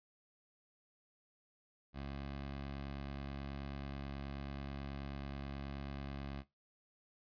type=tone; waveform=15% pulse; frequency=69.3 Hz; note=C#2; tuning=in tune; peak=-36 dBFS; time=1.93-6.44 s; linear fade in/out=50 ms; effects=noise-tail reverb RT60 0.2 s tail -17 dB re dry + resampled to 11025 Hz